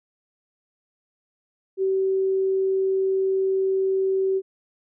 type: tone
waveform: sine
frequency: 383.1 Hz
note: G4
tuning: 40 cents flat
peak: -19 dBFS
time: 1.77-4.42 s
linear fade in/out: 50 ms
effects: none